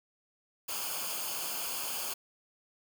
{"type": "noise with comb filter", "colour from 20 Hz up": "white", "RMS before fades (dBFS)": -36, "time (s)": [0.68, 2.14], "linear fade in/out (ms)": 10, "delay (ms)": 0.52, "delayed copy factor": -0.7, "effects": []}